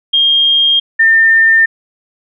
sine tone pair in turn, 3223 / 1804.4 Hz, G7 / A6, +47 / +43 cents, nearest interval minor seventh, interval 1004 cents, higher first, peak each -7 / -5 dBFS, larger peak second, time 0.13-0.8 / 0.99-1.66 s, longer neither, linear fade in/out 10 ms, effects none

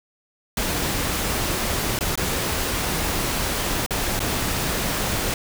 pink noise with dropouts, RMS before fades -24 dBFS, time 0.57-5.34 s, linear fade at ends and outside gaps 2 ms, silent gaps 1.99-2.008 / 2.156-2.175 / 3.863-3.907 / 4.193-4.202 s, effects none

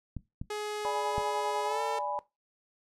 clicks, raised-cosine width 5 ms, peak -24 dBFS, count 3, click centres 0.167 / 0.415 / 1.181 s
sawtooth tone with pitch glide, 420.3 to 447.9 Hz, G#4 to A4, +21 to +31 cents, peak -29 dBFS, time 0.5-1.99 s, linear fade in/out 5 ms, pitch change +110 cents, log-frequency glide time 1.66-1.81 s
sine chord, G# diminished, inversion second, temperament equal, 587.3 / 830.6 / 987.8 Hz, D5 / G#5 / B5, 0 / 0 / 0 cents, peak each -36 / -34 / -35 dBFS, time 0.85-2.19 s, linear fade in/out 0 ms
effects noise-tail reverb RT60 0.2 s tail -17 dB re dry + low-pass 10000 Hz 12 dB/octave

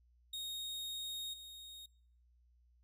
40% pulse tone with level steps, 3729 Hz, A#7, in tune, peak -39 / -48 dBFS, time 0.33-1.86 s, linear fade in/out 5 ms, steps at 1.33 s, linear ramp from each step 10 ms, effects noise-tail reverb RT60 0.8 s tail -26 dB re dry + added 60 Hz sine -66 dBFS peak until 2.83 s

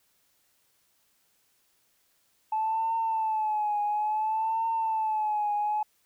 sine tone with vibrato, 867 Hz, A5, 26 cents flat, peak -24 dBFS, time 2.52-5.83 s, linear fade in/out 5 ms, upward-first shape triangle, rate 0.58 Hz, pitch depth 82 cents each way, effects tanh soft clip ceiling -20 dBFS + white hiss -69 dBFS RMS until 6.05 s

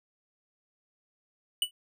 square tone with exponential decay, 2960 Hz, F#7, in tune, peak -21 dBFS, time 1.62-1.71 s, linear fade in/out 2 ms, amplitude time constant 18 ms, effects none

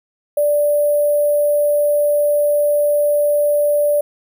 sine tone with sample-and-hold, 587.3 Hz, D5, in tune, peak -12 dBFS, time 0.37-4.01 s, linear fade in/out 5 ms, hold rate 11025 Hz, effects none

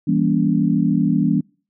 sine chord, E diminished seventh, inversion none, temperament just, 164.81 / 197.78 / 237.3 / 284.8 Hz, E3 / G3 / Bb3 / Db4, 0 / +16 / +31 / +47 cents, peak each -20 dBFS, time 0.07-1.41 s, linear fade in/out 10 ms, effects noise-tail reverb RT60 0.4 s tail -26 dB re dry

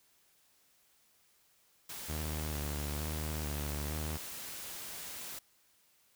white noise, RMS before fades -44 dBFS, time 1.89-5.39 s, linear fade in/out 5 ms
sawtooth tone with vibrato, 75.1 Hz, D2, 39 cents sharp, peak -32 dBFS, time 2.08-4.18 s, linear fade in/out 20 ms, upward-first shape square, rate 1.1 Hz, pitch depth 46 cents each way
effects white hiss -69 dBFS RMS until 6.15 s

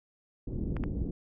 pink low-pass noise, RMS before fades -33 dBFS, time 0.47-1.11 s, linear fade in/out 5 ms, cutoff 350 Hz, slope 24 dB/octave
clicks, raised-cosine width 0.5 ms, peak -24 dBFS, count 2, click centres 0.767 / 0.838 s
effects none

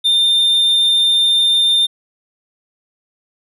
triangle tone, 3607 Hz, A7, 42 cents sharp, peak -9 dBFS, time 0.04-1.87 s, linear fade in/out 20 ms, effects resampled to 32000 Hz

